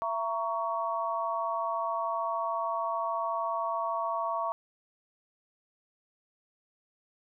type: chord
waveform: sine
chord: A# diminished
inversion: second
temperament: just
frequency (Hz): 671.3 / 932.3 / 1118.8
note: E5 / A#5 / C#6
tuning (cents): +31 / 0 / +16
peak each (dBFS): -33 / -34 / -32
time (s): 0.02-4.52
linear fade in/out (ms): 0
effects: none